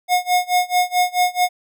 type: tone with tremolo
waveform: square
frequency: 722 Hz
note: F#5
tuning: 43 cents flat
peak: -13 dBFS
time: 0.08-1.49 s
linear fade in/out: 50 ms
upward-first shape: sine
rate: 4.6 Hz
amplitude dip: 95%
effects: none